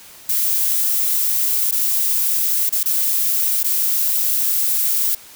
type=noise with dropouts; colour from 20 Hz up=violet; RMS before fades=-18 dBFS; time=0.29-5.15 s; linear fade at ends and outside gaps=5 ms; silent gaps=1.712-1.722 / 2.694-2.724 / 2.832-2.857 / 3.632-3.643 s; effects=white hiss -42 dBFS RMS until 5.35 s